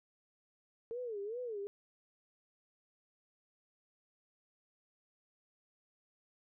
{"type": "tone with vibrato", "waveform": "sine", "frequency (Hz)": 446.5, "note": "A4", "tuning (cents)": 25, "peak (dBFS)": -38, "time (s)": [0.91, 1.67], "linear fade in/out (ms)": 0, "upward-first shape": "sine", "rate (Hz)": 2.5, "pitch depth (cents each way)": 200, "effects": []}